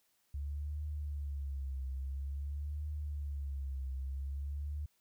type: tone with vibrato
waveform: sine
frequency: 70.4 Hz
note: C#2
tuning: 27 cents sharp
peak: -36 dBFS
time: 0.34-4.86 s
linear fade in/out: 5 ms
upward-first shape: triangle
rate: 0.49 Hz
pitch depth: 120 cents each way
effects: white hiss -75 dBFS RMS until 5 s